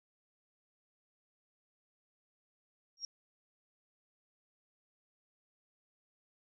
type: tone with exponential growth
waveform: sine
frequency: 5588 Hz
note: F8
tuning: in tune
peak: -33 dBFS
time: 2.97-3.05 s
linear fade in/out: 2 ms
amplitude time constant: 17 ms
effects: none